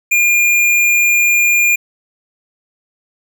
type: tone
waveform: square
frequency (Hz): 2412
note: D7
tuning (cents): +46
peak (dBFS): -10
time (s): 0.11-1.76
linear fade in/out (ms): 10
effects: none